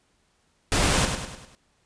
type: noise with echo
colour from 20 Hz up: pink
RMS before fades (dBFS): -22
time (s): 0.72-1.05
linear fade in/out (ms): 0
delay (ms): 100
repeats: 5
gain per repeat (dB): -6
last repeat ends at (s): 1.55
effects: pink hiss -67 dBFS RMS until 1.85 s + resampled to 22050 Hz